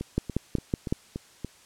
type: two click trains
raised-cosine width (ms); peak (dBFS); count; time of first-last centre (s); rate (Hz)
3; -19 / -11; 6 / 5; 0.01-1.447 / 0.18-0.925; 3.48 / 5.37
effects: white hiss -55 dBFS RMS until 1.65 s + low-pass 9000 Hz 12 dB/octave